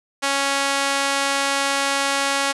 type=tone with high-pass filter; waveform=sawtooth; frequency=277.1 Hz; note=C#4; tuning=1 cent flat; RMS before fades=-21 dBFS; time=0.22-2.53 s; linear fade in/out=20 ms; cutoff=820 Hz; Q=0.59; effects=resampled to 24000 Hz + 7-bit